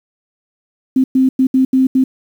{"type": "tone bursts at uneven times", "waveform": "sine", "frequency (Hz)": 261.6, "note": "C4", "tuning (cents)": 0, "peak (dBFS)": -8, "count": 6, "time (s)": [[0.96, 1.04], [1.15, 1.29], [1.39, 1.47], [1.54, 1.65], [1.73, 1.87], [1.95, 2.04]], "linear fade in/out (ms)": 5, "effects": ["7-bit"]}